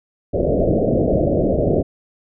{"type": "low-pass noise", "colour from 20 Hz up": "white", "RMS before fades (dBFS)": -17, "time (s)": [0.33, 1.83], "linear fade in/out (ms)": 20, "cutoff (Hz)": 660, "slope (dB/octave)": 96, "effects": []}